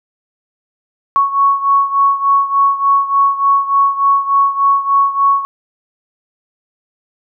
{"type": "beating tone pair", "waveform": "sine", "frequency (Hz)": [1108.7, 1112.1], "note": ["C#6", "C#6"], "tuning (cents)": [0, 5], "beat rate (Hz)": 3.4, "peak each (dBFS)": [-11, -15], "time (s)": [1.16, 5.45], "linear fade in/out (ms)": 0, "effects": []}